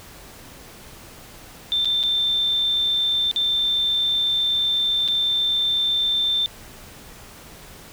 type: tone with dropouts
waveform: sine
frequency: 3566 Hz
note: A7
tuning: 22 cents sharp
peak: -18 dBFS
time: 1.72-6.46 s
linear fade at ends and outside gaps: 0 ms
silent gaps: 1.847-1.855 / 2.03-2.036 / 3.313-3.361 / 5.078-5.085 s
effects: pink hiss -43 dBFS RMS until 7.92 s